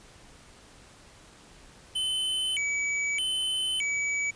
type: tone with vibrato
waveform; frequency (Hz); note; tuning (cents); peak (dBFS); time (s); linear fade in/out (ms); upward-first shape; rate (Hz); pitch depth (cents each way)
square; 2637; E7; 0; -27; 1.95-4.31; 10; square; 0.81; 250
effects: pink hiss -53 dBFS RMS until 4.35 s + resampled to 22050 Hz